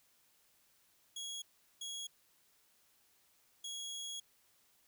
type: tone bursts at uneven times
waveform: 25% pulse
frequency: 3322 Hz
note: G#7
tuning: in tune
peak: -38 dBFS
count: 3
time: 1.16-1.42 / 1.81-2.07 / 3.64-4.2 s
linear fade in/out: 5 ms
effects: white hiss -71 dBFS RMS until 4.87 s